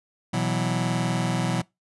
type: chord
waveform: sawtooth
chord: B suspended fourth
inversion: none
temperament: just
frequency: 123.47 / 164.63 / 185.21 Hz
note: B2 / E3 / F#3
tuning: 0 / -2 / +2 cents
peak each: -23 dBFS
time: 0.33-1.62 s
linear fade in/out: 10 ms
effects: noise-tail reverb RT60 0.2 s tail -23 dB re dry + resampled to 24000 Hz